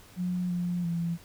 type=tone with pitch steps; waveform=sine; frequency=179.8 / 176.2 / 169.3 Hz; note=F#3 / F3 / E3; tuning=-49 / +16 / +46 cents; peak=-27 dBFS; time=0.16-1.18 s; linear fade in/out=50 ms; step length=340 ms; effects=added 102 Hz sine -59 dBFS peak until 1.24 s + pink hiss -54 dBFS RMS until 1.24 s